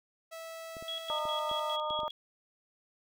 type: tone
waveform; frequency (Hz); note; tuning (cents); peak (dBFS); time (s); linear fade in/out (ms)
sawtooth; 654; E5; -14; -38; 0.31-1.77; 20
type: clicks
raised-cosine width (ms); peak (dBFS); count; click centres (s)
2; -34; 7; 0.768 / 0.825 / 1.254 / 1.514 / 1.907 / 1.991 / 2.033
type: tone with tremolo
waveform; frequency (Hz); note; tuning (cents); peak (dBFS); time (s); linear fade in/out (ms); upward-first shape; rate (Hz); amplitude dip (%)
sine; 3322; G#7; 0; -35; 0.88-2.11; 2; square; 4.9; 70
type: harmonic tone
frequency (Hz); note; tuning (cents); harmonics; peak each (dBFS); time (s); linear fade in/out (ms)
305.3; D#4; -33; 2 / 3 / 4; -36 / -36 / -36; 1.1-2.08; 0
effects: none